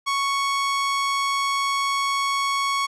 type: tone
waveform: sawtooth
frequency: 1109 Hz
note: C#6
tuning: in tune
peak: -17 dBFS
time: 0.06-2.87 s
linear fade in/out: 20 ms
effects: low-pass 8000 Hz 12 dB/octave